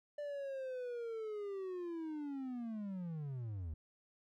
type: linear sweep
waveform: triangle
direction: down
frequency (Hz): 591 to 73.42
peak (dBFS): -38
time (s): 0.18-3.74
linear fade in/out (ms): 5
effects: none